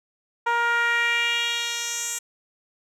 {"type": "tone with band-pass filter sweep", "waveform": "10% pulse", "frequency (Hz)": 470.9, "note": "A#4", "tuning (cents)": 18, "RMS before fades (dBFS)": -24, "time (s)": [0.46, 2.19], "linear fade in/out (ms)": 10, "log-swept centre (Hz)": [1000, 8100], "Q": 2.1, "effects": []}